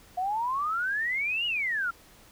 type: exponential two-way sweep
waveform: sine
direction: up then down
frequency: 710 to 2935 to 1343 Hz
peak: -26 dBFS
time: 0.17-1.91 s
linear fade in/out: 10 ms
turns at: 1.46 s
effects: pink hiss -55 dBFS RMS until 2.31 s